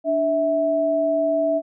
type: tone pair together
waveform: sine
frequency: 293.5 / 653.6 Hz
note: D4 / E5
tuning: -1 / -15 cents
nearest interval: octave + major second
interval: 1386 cents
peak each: -25 / -18 dBFS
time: 0.04-1.62 s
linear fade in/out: 50 ms
effects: none